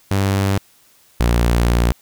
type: tone pair in turn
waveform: sawtooth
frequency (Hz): 98 / 58.86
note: G2 / A#1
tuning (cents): 0 / +17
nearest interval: major sixth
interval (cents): 883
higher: first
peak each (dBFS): -11 / -9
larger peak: second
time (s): 0.11-0.58 / 1.2-1.92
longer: second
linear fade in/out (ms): 0
effects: white hiss -53 dBFS RMS until 2.01 s